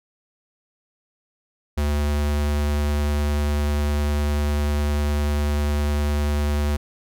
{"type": "tone with vibrato", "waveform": "square", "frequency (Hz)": 73.42, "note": "D2", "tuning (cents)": 0, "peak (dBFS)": -20, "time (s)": [1.77, 6.77], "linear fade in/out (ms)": 10, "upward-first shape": "triangle", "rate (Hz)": 10, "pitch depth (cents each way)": 9, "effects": []}